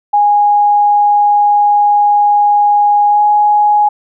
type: tone with pitch glide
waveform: sine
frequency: 825 to 833.6 Hz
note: G#5 to G#5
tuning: -12 to +6 cents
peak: -6 dBFS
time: 0.13-3.89 s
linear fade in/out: 10 ms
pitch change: +18 cents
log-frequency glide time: 3.08-3.22 s
effects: none